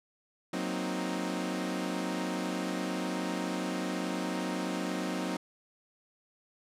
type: chord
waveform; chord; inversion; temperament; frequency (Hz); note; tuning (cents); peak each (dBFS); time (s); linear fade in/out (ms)
sawtooth; C half-diminished seventh; second; equal; 185 / 233.1 / 261.6 / 311.1; Gb3 / Bb3 / C4 / Eb4; 0 / 0 / 0 / 0; -32 / -36 / -33 / -33; 0.53-5.37; 5
effects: low-pass 10000 Hz 12 dB/octave